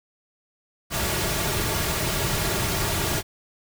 pink noise with comb filter, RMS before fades -25 dBFS, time 0.9-3.23 s, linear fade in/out 50 ms, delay 3.9 ms, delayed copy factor -0.55, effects none

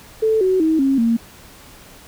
sine tone with pitch steps, 440 / 374.3 / 318.4 / 270.9 / 230.4 Hz, A4 / F#4 / D#4 / C#4 / A#3, 0 / +20 / +40 / -40 / -20 cents, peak -13 dBFS, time 0.22-1.17 s, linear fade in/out 10 ms, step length 190 ms, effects pink hiss -43 dBFS RMS until 2.07 s

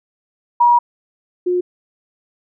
sine tone pair in turn, 958 / 358.8 Hz, A#5 / F4, +47 / +47 cents, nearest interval octave + perfect fourth, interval 1700 cents, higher first, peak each -8 / -14 dBFS, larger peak first, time 0.6-0.79 / 1.46-1.61 s, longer first, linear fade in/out 10 ms, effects none

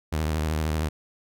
sawtooth tone with vibrato, 77.78 Hz, D#2, in tune, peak -20 dBFS, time 0.12-0.89 s, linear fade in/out 10 ms, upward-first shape sine, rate 13 Hz, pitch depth 73 cents each way, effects none

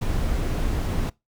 brown noise, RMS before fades -24 dBFS, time 0.01-1.1 s, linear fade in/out 10 ms, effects noise-tail reverb RT60 0.2 s tail -22 dB re dry

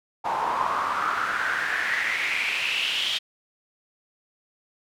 pink noise with band-pass filter sweep, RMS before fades -26 dBFS, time 0.24-3.19 s, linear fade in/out 20 ms, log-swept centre 870 to 3300 Hz, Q 5.4, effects none

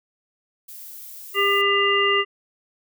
violet noise, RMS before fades -39 dBFS, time 0.68-1.62 s, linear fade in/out 10 ms
harmonic tone, 400 Hz, G4, 35 cents sharp, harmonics 1 / 3 / 5 / 7, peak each -22 / -22 / -22 / -22 dBFS, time 1.34-2.25 s, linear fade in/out 50 ms
effects none

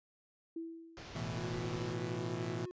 sine tone with exponential decay, 329.6 Hz, E4, in tune, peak -37 dBFS, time 0.56-1.39 s, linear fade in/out 5 ms, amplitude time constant 180 ms
pink low-pass noise, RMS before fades -49 dBFS, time 0.97-1.93 s, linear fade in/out 0 ms, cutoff 6300 Hz, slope 48 dB/octave
sawtooth chord, A suspended second, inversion none, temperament equal, 110 / 123.47 / 164.81 Hz, A2 / B2 / E3, 0 / 0 / 0 cents, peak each -38 dBFS, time 1.15-2.66 s, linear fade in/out 10 ms
triangle tone with vibrato, 360 Hz, F#4, 47 cents flat, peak -40 dBFS, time 1.38-2.71 s, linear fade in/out 0 ms, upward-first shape triangle, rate 11 Hz, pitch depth 16 cents each way
effects resampled to 16000 Hz

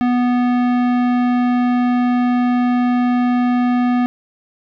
sine tone with tanh clipping, 246 Hz, B3, 7 cents flat, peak -15 dBFS, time 0.01-4.06 s, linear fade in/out 0 ms, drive 17 dB, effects none

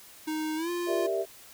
square tone with pitch glide, 311.1 to 349.2 Hz, D#4 to F4, 0 to 0 cents, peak -30 dBFS, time 0.27-1.07 s, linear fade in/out 10 ms, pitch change +200 cents, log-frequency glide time 0.56-0.7 s
sine chord, E half-diminished seventh, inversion first, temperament equal, 392 / 466.2 / 587.3 / 659.3 Hz, G4 / Bb4 / D5 / E5, 0 / 0 / 0 / 0 cents, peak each -30 / -35 / -36 / -30 dBFS, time 0.86-1.26 s, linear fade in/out 50 ms
effects white hiss -51 dBFS RMS until 1.53 s

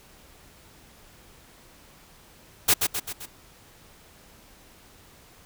white noise with echo, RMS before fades -18 dBFS, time 2.68-2.74 s, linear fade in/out 10 ms, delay 130 ms, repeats 4, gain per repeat -5 dB, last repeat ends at 3.26 s, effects pink hiss -53 dBFS RMS until 5.45 s

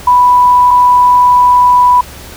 sine tone pair in turn, 987.8 / 987.8 Hz, B5 / B5, 0 / 0 cents, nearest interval unison, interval 0 cents, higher neither, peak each -3 dBFS, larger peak neither, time 0.07-0.71 / 0.71-2.01 s, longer second, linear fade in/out 5 ms, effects added 69 Hz sine -33 dBFS peak until 2.36 s + pink hiss -31 dBFS RMS until 2.36 s

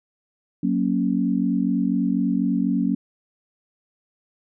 sine chord, F# major, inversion none, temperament equal, 185 / 233.1 / 277.2 Hz, F#3 / A#3 / C#4, 0 / 0 / 0 cents, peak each -23 dBFS, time 0.63-2.95 s, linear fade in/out 5 ms, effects none

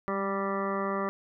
harmonic tone with a mistuned harmonic, 196 Hz, G3, in tune, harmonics 1 / 2 / 3 / 4 / 5 / 6 / 7 / 9 / 10, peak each -34 / -34 / -35 / -42 / -39 / -33 / -42 / -45 / -44 dBFS, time 0.08-1.09 s, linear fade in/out 0 ms, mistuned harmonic 1, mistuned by +22 cents, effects none

